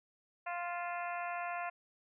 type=harmonic tone with a mistuned harmonic; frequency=349.2 Hz; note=F4; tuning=in tune; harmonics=2 / 3 / 4 / 5 / 6 / 7 / 8; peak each=-39 / -43 / -45 / -47 / -49 / -50 / -51 dBFS; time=0.46-1.7 s; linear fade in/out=10 ms; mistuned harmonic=8; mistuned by=-72 cents; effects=none